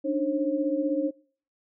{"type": "tone cluster", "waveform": "sine", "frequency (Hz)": [287.3, 303.1, 538], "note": ["D4", "D#4", "C5"], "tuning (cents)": [-38, -45, 48], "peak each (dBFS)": [-29, -27, -28], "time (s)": [0.04, 1.11], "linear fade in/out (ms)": 20, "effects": ["noise-tail reverb RT60 0.5 s tail -25 dB re dry"]}